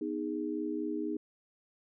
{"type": "chord", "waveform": "sine", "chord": "G# minor", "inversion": "first", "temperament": "equal with one note detuned", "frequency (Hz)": [246.9, 311.1, 411.5], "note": ["B3", "D#4", "G#4"], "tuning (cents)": [0, 0, -16], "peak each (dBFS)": [-39, -34, -38], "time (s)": [0.01, 1.17], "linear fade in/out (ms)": 5, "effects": []}